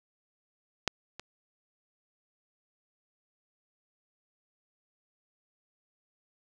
clicks, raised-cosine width 0.2 ms, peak -8 / -23 dBFS, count 2, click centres 0.877 / 1.196 s, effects none

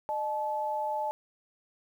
sine tone pair together, 609 / 865 Hz, D#5 / A5, -37 / -30 cents, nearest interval tritone, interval 607 cents, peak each -34 / -30 dBFS, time 0.09-1.11 s, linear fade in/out 0 ms, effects 10-bit

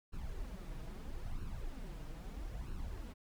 brown noise with flanger, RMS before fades -43 dBFS, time 0.12-3.14 s, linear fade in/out 20 ms, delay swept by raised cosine 0.72 to 6.42 ms, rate 0.77 Hz, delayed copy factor +0.65, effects none

